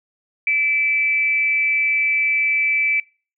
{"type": "tone with frequency modulation", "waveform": "sine", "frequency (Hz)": 2319, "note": "D7", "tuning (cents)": -22, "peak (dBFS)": -15, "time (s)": [0.47, 3], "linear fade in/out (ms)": 2, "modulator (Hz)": 284, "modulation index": 0.28, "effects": ["noise-tail reverb RT60 0.4 s tail -26 dB re dry"]}